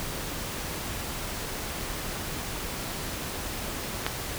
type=click; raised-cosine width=0.3 ms; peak=-9 dBFS; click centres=4.065 s; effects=pink hiss -34 dBFS RMS until 4.38 s